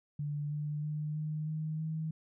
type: tone with pitch steps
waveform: sine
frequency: 146.83 / 149.05 / 151.31 / 153.6 / 155.92 / 158.28 Hz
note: D3 / D3 / D#3 / D#3 / D#3 / D#3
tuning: 0 / +26 / -48 / -22 / +4 / +30 cents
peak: -33 dBFS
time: 0.19-2.11 s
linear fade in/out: 5 ms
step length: 320 ms
effects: none